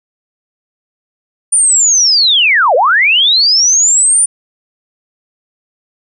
sine linear two-way sweep, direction down then up, 9397 to 466.2 to 9397 Hz, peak -6 dBFS, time 1.52-4.26 s, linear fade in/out 10 ms, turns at 2.75 s, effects none

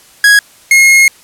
45% pulse tone pair in turn, 1659 / 2154 Hz, G#6 / C7, -2 / +50 cents, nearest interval perfect fourth, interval 452 cents, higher second, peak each -3 dBFS, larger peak neither, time 0.24-0.39 / 0.71-1.08 s, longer second, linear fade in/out 2 ms, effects white hiss -42 dBFS RMS until 1.23 s + low-pass 12000 Hz 12 dB/octave

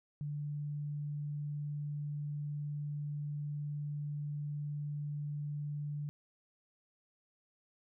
sine tone, 146.83 Hz, D3, in tune, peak -36 dBFS, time 0.21-6.09 s, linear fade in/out 0 ms, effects none

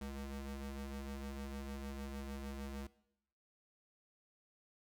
40% pulse ring-modulated tone, 137.4 Hz, C#3, 15 cents flat, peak -39 dBFS, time 0.01-2.87 s, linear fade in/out 5 ms, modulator 72 Hz, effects noise-tail reverb RT60 0.8 s tail -20 dB re dry

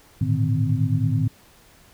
sine tone cluster, 106.2 / 115.8 / 150.7 / 158.8 / 258 Hz, G#2 / A#2 / D3 / D#3 / C4, +39 / -11 / +45 / +36 / -24 cents, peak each -23 / -23 / -24 / -30 / -28 dBFS, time 0.21-1.28 s, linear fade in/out 5 ms, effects pink hiss -53 dBFS RMS until 1.93 s

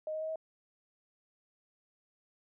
sine tone with pitch steps, 621 / 626.8 / 632.6 / 638.5 Hz, D#5 / D#5 / D#5 / D#5, -3 / +13 / +29 / +45 cents, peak -34 dBFS, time 0.07-0.358 s, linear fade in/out 2 ms, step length 72 ms, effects none

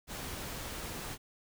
pink noise, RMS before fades -41 dBFS, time 0.07-1.18 s, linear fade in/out 50 ms, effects none

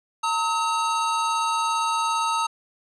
square tone pair together, 915 / 1277.5 Hz, A#5 / D#6, -32 / +45 cents, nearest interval tritone, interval 577 cents, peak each -25 dBFS, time 0.23-2.47 s, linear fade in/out 10 ms, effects resampled to 22050 Hz

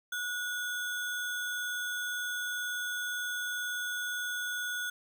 sine tone with sample-and-hold, 1459 Hz, F#6, 25 cents flat, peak -32 dBFS, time 0.12-4.9 s, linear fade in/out 5 ms, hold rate 4900 Hz, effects none

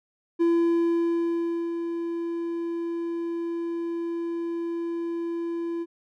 triangle tone with ADSR envelope, 337.7 Hz, E4, 42 cents sharp, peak -16 dBFS, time 0.39-5.86 s, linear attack 24 ms, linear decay 1300 ms, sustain -9 dB, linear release 42 ms, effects none

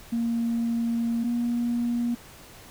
sine tone pair in turn, 232.5 / 238.2 Hz, A#3 / A#3, -4 / +38 cents, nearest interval unison, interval 42 cents, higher second, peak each -22 dBFS, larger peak neither, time 0.12-1.24 / 1.24-2.15 s, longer first, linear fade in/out 10 ms, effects tanh soft clip ceiling -19 dBFS + pink hiss -48 dBFS RMS until 2.7 s

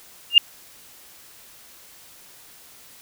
sine tone with exponential growth, 2813 Hz, F7, 12 cents sharp, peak -3 dBFS, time 0.3-0.38 s, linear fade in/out 2 ms, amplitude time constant 16 ms, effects white hiss -48 dBFS RMS until 3.01 s

